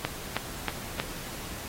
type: click train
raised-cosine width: 0.3 ms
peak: -11 dBFS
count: 4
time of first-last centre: 0.05-0.999 s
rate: 3.16 Hz
effects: pink hiss -40 dBFS RMS until 1.68 s + AAC 48 kbps